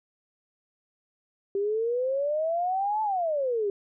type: exponential two-way sweep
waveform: sine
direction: up then down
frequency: 390.8 to 879 to 390.8 Hz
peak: -24 dBFS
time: 1.55-3.7 s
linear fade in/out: 2 ms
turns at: 3.02 s
effects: none